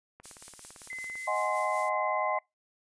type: click train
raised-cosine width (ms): 0.5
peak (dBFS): -34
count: 18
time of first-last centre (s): 0.2-1.155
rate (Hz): 17.8
type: noise with tremolo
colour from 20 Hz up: violet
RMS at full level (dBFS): -40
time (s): 0.23-1.9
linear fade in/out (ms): 20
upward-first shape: sine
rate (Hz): 5.3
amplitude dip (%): 45
type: tone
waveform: sine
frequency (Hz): 2047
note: C7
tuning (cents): -38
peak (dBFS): -36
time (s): 0.9-2.39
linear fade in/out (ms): 2
type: chord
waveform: sine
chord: Ab dominant seventh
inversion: second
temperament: equal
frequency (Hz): 622.3 / 740 / 830.6 / 1046.5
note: Eb5 / Gb5 / Ab5 / C6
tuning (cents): 0 / 0 / 0 / 0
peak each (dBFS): -32 / -34 / -34 / -31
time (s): 1.27-2.39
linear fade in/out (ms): 10
effects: noise-tail reverb RT60 0.2 s tail -26 dB re dry + resampled to 22050 Hz